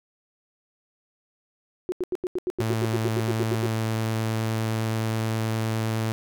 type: tone bursts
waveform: sine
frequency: 362.5 Hz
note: F#4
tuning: 35 cents flat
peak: -23 dBFS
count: 16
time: 1.89-3.661 s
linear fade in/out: 0 ms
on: 31 ms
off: 85 ms
type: tone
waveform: sawtooth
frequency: 111.3 Hz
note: A2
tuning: 20 cents sharp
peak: -20 dBFS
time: 2.6-6.12 s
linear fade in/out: 0 ms
effects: none